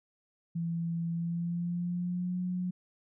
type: tone with pitch glide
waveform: sine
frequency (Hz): 167.8 to 180.89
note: E3 to F#3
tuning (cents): +31 to -39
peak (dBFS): -30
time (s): 0.55-2.71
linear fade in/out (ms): 10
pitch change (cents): +130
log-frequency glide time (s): 1.12-2.39
effects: none